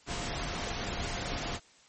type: tone in noise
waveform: sine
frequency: 698.5 Hz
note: F5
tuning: in tune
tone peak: -45 dBFS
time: 0.06-1.6 s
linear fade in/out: 50 ms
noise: pink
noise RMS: -35 dBFS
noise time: 0.06-1.6 s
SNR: -13 dB
effects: white hiss -60 dBFS RMS until 1.88 s + MP3 32 kbps